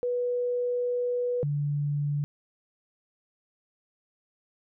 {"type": "tone pair in turn", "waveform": "sine", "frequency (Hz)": [490, 145.22], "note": ["B4", "D3"], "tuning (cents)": [-14, -19], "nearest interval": "octave + major sixth", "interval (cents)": 2105, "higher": "first", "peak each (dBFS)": -25, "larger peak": "neither", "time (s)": [[0.03, 1.43], [1.43, 2.24]], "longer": "first", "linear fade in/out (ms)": 0, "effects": []}